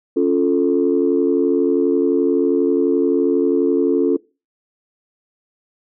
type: chord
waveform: sine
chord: Db augmented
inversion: none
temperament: equal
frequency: 277.2 / 349.2 / 440 Hz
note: Db4 / F4 / A4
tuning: 0 / 0 / 0 cents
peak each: -17 dBFS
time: 0.16-4.17 s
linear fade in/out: 10 ms
effects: noise-tail reverb RT60 0.3 s tail -22 dB re dry + tanh soft clip ceiling -5 dBFS